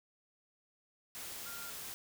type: tone in noise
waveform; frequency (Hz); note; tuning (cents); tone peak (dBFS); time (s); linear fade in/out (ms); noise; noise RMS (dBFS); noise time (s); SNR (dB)
sine; 1396.9; F6; 0; -48; 1.46-1.7; 0; white; -45; 1.15-1.94; -6
effects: none